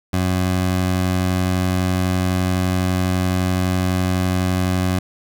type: tone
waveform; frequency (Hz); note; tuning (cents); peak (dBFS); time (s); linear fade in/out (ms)
20% pulse; 91.9; F#2; -11; -12; 0.13-4.99; 5
effects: none